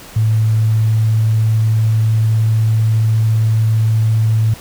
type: tone with pitch glide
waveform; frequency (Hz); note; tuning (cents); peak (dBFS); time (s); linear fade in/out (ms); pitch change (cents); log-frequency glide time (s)
sine; 110 to 110.64; A2 to A2; 0 to +10; -10; 0.16-4.54; 5; +10; 0.29-2.66
effects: pink hiss -36 dBFS RMS until 4.6 s